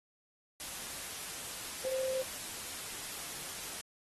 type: tone in noise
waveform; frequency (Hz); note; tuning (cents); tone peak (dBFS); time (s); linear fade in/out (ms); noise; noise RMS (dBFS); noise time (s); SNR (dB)
sine; 523.3; C5; 0; -32; 1.85-2.22; 0; white; -42; 0.6-3.81; +7
effects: AAC 32 kbps